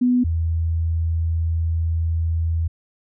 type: tone pair in turn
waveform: sine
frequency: 247.7 / 82.18 Hz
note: B3 / E2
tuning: +5 / -5 cents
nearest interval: octave + perfect fifth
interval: 1910 cents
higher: first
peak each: -14 / -18 dBFS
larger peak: first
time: 0.01-0.24 / 0.24-2.68 s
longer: second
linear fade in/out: 10 ms
effects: none